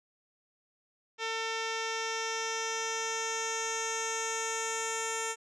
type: tone with low-pass filter sweep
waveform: 10% pulse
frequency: 450 Hz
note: A4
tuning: 39 cents sharp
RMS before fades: -34 dBFS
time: 1.18-5.36 s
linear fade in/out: 50 ms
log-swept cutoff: 4700 to 8000 Hz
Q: 3.8
effects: none